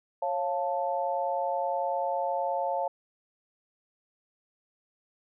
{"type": "chord", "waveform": "sine", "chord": "Db augmented", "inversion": "none", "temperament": "equal with one note detuned", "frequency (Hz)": [548, 698.5, 880], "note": ["Db5", "F5", "A5"], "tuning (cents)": [-20, 0, 0], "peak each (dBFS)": -31, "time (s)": [0.22, 2.88], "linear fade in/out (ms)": 5, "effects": []}